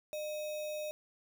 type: tone with sample-and-hold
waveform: sine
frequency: 607 Hz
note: D#5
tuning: 43 cents flat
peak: -36 dBFS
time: 0.13-0.91 s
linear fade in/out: 0 ms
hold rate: 3150 Hz
effects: none